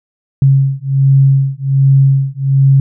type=beating tone pair; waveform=sine; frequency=135.6 / 136.9 Hz; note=C#3 / C#3; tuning=-38 / -21 cents; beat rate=1.3 Hz; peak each=-10 dBFS; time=0.42-2.8 s; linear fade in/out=2 ms; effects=none